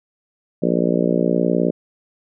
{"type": "harmonic tone", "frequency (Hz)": 59.2, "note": "A#1", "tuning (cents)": 27, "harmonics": [3, 4, 5, 6, 7, 8, 9, 10], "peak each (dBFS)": [-21, -22, -23, -24, -24, -25, -26, -26], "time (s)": [0.62, 1.71], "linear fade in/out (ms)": 10, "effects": []}